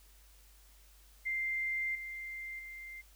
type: tone with level steps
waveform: sine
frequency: 2093 Hz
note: C7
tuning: in tune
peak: -32 / -40 / -44 dBFS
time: 1.25-3.02 s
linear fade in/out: 20 ms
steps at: 1.95 / 2.59 s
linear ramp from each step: 2 ms
effects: added 50 Hz sine -59 dBFS peak until 3.15 s + white hiss -64 dBFS RMS until 3.15 s